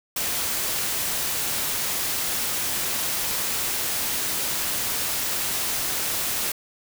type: noise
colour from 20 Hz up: white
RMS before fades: -26 dBFS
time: 0.16-6.52 s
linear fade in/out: 5 ms
effects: none